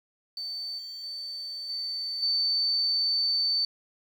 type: tone with level steps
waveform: sine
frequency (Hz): 4541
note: C#8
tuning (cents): +41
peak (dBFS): -32 / -37 / -34 / -30 / -23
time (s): 0.37-3.65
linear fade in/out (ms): 2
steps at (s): 0.78 / 1.03 / 1.69 / 2.22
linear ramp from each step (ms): 10
effects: 9-bit